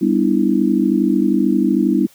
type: chord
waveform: sine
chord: E minor seventh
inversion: first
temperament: just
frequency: 197.78 / 247.2 / 296.7 / 329.6 Hz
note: G3 / B3 / D4 / E4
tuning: +16 / +2 / +18 / 0 cents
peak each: -18 dBFS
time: 0.01-2.07 s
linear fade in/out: 10 ms
effects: white hiss -50 dBFS RMS until 2.14 s + high-pass 60 Hz 12 dB/octave